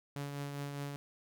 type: tone with tremolo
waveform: sawtooth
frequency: 142.3 Hz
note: C#3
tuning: 46 cents sharp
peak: -33 dBFS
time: 0.16-0.96 s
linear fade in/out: 0 ms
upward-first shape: triangle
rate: 4.9 Hz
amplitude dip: 40%
effects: none